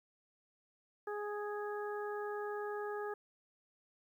harmonic tone, 415.3 Hz, G#4, in tune, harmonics 1 / 2 / 3 / 4, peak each -39 / -45 / -47 / -48 dBFS, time 1.07-3.14 s, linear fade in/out 5 ms, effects 12-bit

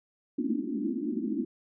pink band-pass noise, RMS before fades -31 dBFS, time 0.38-1.45 s, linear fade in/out 5 ms, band 210 to 350 Hz, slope 96 dB/octave, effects none

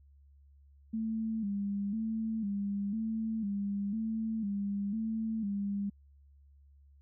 sine tone with vibrato, 211.2 Hz, G#3, 29 cents sharp, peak -31 dBFS, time 0.93-5.9 s, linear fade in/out 10 ms, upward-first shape square, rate 1 Hz, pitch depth 87 cents each way, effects added 70 Hz sine -57 dBFS peak until 7.01 s

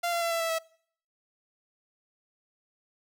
sawtooth tone with pitch steps, 692 / 683.7 / 675.4 / 667.3 / 659.2 / 651.3 Hz, F5 / F5 / E5 / E5 / E5 / E5, -16 / -37 / +42 / +21 / 0 / -21 cents, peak -23 dBFS, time 0.03-0.588 s, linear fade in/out 10 ms, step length 93 ms, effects noise-tail reverb RT60 0.6 s tail -24 dB re dry

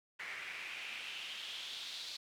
pink noise with band-pass filter sweep, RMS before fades -45 dBFS, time 0.19-2.17 s, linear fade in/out 10 ms, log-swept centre 2000 to 4100 Hz, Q 3.7, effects none

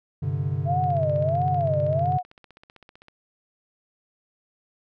triangle chord, G suspended fourth, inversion none, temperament equal, 98 / 130.81 / 146.83 Hz, G2 / C3 / D3, 0 / 0 / 0 cents, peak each -27 / -26 / -25 dBFS, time 0.22-2.18 s, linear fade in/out 10 ms
sine tone with vibrato, 664 Hz, E5, 12 cents sharp, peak -22 dBFS, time 0.65-2.23 s, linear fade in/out 50 ms, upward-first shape sine, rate 1.5 Hz, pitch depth 180 cents each way
click train, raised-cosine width 0.3 ms, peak -32 dBFS, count 36, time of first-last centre 0.84-3.084 s, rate 15.6 Hz
effects none

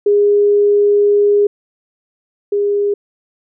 sine tone pair in turn, 410 / 407.4 Hz, G#4 / G#4, -22 / -33 cents, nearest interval unison, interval 11 cents, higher first, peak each -8 / -12 dBFS, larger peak first, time 0.06-1.47 / 2.52-2.94 s, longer first, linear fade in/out 5 ms, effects none

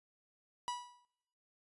45% pulse tone with exponential decay, 977 Hz, B5, 19 cents flat, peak -34 dBFS, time 0.68-1.05 s, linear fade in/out 0 ms, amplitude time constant 79 ms, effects noise-tail reverb RT60 0.9 s tail -24 dB re dry + resampled to 24000 Hz

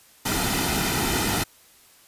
pink noise with comb filter, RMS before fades -24 dBFS, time 0.25-1.44 s, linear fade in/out 10 ms, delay 1.8 ms, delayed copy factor -0.6, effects white hiss -54 dBFS RMS until 2.07 s + resampled to 32000 Hz

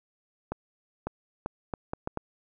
accelerating click train, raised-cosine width 1 ms, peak -17 dBFS, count 7, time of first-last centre 0.52-2.174 s, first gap 550 ms, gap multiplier 0.71, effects none

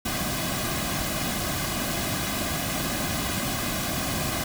pink noise with comb filter, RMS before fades -28 dBFS, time 0.05-4.44 s, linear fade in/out 5 ms, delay 2.2 ms, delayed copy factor -0.65, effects none

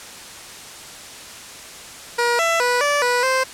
15% pulse tone with pitch steps, 477.2 / 667 / 490.8 / 580 / 490.3 / 522 Hz, A#4 / E5 / B4 / D5 / B4 / C5, +41 / +20 / -11 / -22 / -13 / -4 cents, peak -10 dBFS, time 2.18-3.44 s, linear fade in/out 10 ms, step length 210 ms, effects white hiss -37 dBFS RMS until 3.53 s + low-pass 9000 Hz 12 dB/octave

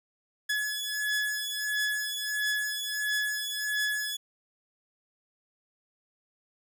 sawtooth beating tone pair, 1700 / 1701.5 Hz, G#6 / G#6, +40 / +41 cents, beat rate 1.5 Hz, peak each -28 dBFS, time 0.49-4.17 s, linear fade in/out 10 ms, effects none

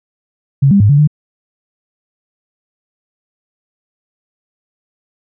sine tone with pitch steps, 138 / 199.5 / 103.3 / 143.5 / 149.8 Hz, C#3 / G3 / G#2 / D3 / D3, -7 / +31 / -9 / -40 / +35 cents, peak -5 dBFS, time 0.62-1.075 s, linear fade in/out 10 ms, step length 91 ms, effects none

